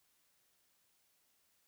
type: silence
effects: white hiss -75 dBFS RMS until 1.67 s